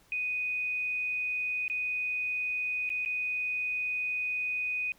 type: tone with dropouts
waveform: sine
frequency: 2489 Hz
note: D#7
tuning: in tune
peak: -29 dBFS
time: 0.12-4.92 s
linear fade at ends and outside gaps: 1 ms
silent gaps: 1.68-1.699 / 2.892-2.902 / 3.05-3.059 s
effects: pink hiss -63 dBFS RMS until 4.98 s